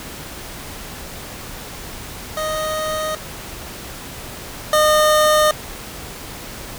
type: tone pair in turn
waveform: 25% pulse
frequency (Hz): 622 / 611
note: D#5 / D#5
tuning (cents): -1 / -32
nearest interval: unison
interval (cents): 31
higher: first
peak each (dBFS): -17 / -8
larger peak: second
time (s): 2.37-3.15 / 4.73-5.51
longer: neither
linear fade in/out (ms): 2
effects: pink hiss -33 dBFS RMS until 6.78 s